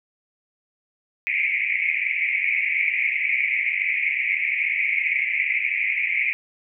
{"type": "band-pass noise", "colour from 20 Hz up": "pink", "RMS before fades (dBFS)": -23, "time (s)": [1.27, 6.33], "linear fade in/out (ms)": 0, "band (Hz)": [2100, 2400], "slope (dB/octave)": 96, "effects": []}